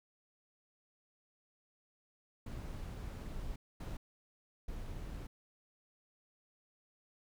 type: noise bursts at uneven times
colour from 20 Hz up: brown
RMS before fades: -43 dBFS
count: 3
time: 2.46-3.56 / 3.8-3.97 / 4.68-5.27 s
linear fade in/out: 5 ms
effects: none